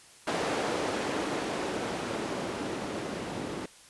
violet noise with low-pass filter sweep, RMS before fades -33 dBFS, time 0.27-3.66 s, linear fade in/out 5 ms, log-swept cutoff 430 to 250 Hz, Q 0.97, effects white hiss -54 dBFS RMS until 3.89 s + resampled to 24000 Hz

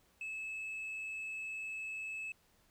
sine tone with tanh clipping, 2601 Hz, E7, 24 cents flat, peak -40 dBFS, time 0.21-2.32 s, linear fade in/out 2 ms, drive 2 dB, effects pink hiss -70 dBFS RMS until 2.7 s

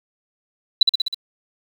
sine tone with echo, 3967 Hz, B7, 7 cents sharp, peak -7 dBFS, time 0.81-0.83 s, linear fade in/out 5 ms, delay 63 ms, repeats 5, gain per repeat -3 dB, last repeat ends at 1.145 s, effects 7-bit

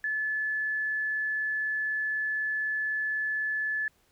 sine tone, 1728 Hz, A6, 32 cents flat, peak -27 dBFS, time 0.04-3.88 s, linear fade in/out 2 ms, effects pink hiss -67 dBFS RMS until 4.11 s

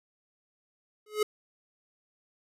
square tone with exponential growth, 424.2 Hz, G#4, 37 cents sharp, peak -21 dBFS, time 1.06-1.23 s, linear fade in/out 5 ms, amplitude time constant 36 ms, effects resampled to 32000 Hz

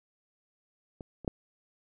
clicks, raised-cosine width 2 ms, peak -28 / -30 / -15 dBFS, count 3, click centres 1.008 / 1.247 / 1.278 s, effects none

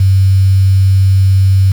sine tone with quantisation, 95.9 Hz, G2, 37 cents flat, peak -5 dBFS, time 0-1.72 s, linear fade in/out 5 ms, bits 5, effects none

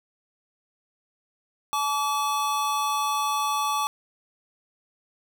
square tone pair together, 860 / 1148 Hz, A5 / D6, -40 / -40 cents, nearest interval perfect fourth, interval 500 cents, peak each -28 / -26 dBFS, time 1.73-3.87 s, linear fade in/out 0 ms, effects none

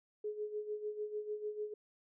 sine tone with tremolo, 422.1 Hz, G#4, 28 cents sharp, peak -35 dBFS, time 0.24-1.74 s, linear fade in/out 5 ms, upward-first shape sine, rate 6.7 Hz, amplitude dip 70%, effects none

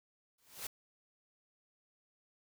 white noise with exponential growth, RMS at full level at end -38 dBFS, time 0.38-0.67 s, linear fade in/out 5 ms, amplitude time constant 62 ms, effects none

